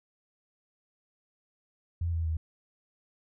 sine tone with pitch steps, 85 / 82.44 / 79.95 Hz, F2 / E2 / D#2, -46 / +1 / +48 cents, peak -27 dBFS, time 2.01-2.37 s, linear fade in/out 5 ms, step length 120 ms, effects none

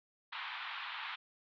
pink band-pass noise, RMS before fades -43 dBFS, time 0.32-1.16 s, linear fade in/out 10 ms, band 890 to 3800 Hz, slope 48 dB/octave, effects none

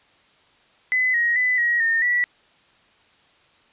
sine tone with pitch steps, 2015 / 1887 / 2001 / 1899 / 1827 / 1949 Hz, B6 / A#6 / B6 / A#6 / A#6 / B6, +34 / +21 / +22 / +32 / -35 / -23 cents, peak -17 dBFS, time 0.92-2.24 s, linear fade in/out 0 ms, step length 220 ms, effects white hiss -57 dBFS RMS until 3.72 s + resampled to 8000 Hz

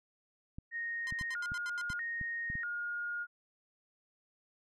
clicks, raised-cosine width 5 ms, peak -31 dBFS, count 8, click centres 0.585 / 1.124 / 1.212 / 1.519 / 1.902 / 2.213 / 2.501 / 2.554 s
sine tone with vibrato, 1629 Hz, G#6, 34 cents flat, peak -35 dBFS, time 0.71-3.27 s, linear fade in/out 50 ms, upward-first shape square, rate 0.78 Hz, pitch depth 230 cents each way
5% pulse tone bursts, 1032 Hz, C6, 24 cents flat, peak -29 dBFS, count 8, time 1.07-1.931 s, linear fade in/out 0 ms, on 35 ms, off 83 ms
effects low-pass 6000 Hz 12 dB/octave

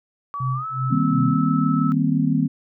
sine tone with pitch glide, 1142 to 1304.3 Hz, D6 to E6, -49 to -19 cents, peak -26 dBFS, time 0.34-1.92 s, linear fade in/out 0 ms, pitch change +230 cents, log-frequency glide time 0.53-0.66 s
sine tone with tremolo, 129.7 Hz, C3, 15 cents flat, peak -20 dBFS, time 0.4-1.46 s, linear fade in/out 5 ms, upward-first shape sine, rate 2.7 Hz, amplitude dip 100%
sine chord, C minor seventh, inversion first, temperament just, 156.98 / 196.22 / 235.5 / 261.6 Hz, Eb3 / G3 / Bb3 / C4, +16 / +2 / +18 / 0 cents, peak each -21 / -25 / -23 / -21 dBFS, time 0.9-2.48 s, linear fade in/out 20 ms
effects none

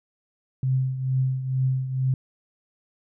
sine tone with tremolo, 130.81 Hz, C3, in tune, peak -18 dBFS, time 0.63-2.14 s, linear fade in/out 2 ms, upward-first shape triangle, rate 2.2 Hz, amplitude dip 70%, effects none

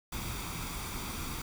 pink noise with comb filter, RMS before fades -38 dBFS, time 0.12-1.42 s, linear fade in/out 5 ms, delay 0.85 ms, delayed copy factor +0.55, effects none

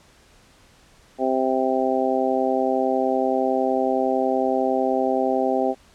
harmonic tone, 130.81 Hz, C3, in tune, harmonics 2 / 3 / 4 / 5 / 6, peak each -25 / -25 / -25 / -25 / -25 dBFS, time 1.18-5.75 s, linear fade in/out 50 ms, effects pink hiss -54 dBFS RMS until 5.94 s + low-pass 9000 Hz 12 dB/octave

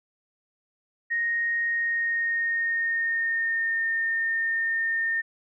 sine tone with pitch glide, 1864.7 to 1822.1 Hz, A#6 to A#6, 0 to -40 cents, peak -23 dBFS, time 1.1-5.22 s, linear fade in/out 20 ms, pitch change -40 cents, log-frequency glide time 1.66-3.87 s, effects none

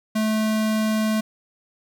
square tone, 217.2 Hz, A3, 22 cents flat, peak -20 dBFS, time 0.15-1.21 s, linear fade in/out 10 ms, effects none

